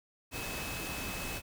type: tone in noise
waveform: sine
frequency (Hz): 2581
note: E7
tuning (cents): -37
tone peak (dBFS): -43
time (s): 0.31-1.42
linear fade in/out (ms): 50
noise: pink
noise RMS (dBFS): -39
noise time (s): 0.31-1.42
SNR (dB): -7
effects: none